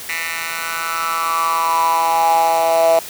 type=tone with high-pass filter sweep; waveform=10% pulse; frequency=165 Hz; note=E3; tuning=2 cents sharp; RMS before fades=-17 dBFS; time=0.09-2.99 s; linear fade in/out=2 ms; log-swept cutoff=1900 to 640 Hz; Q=7.4; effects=white hiss -32 dBFS RMS until 3.09 s + high-pass 60 Hz 12 dB/octave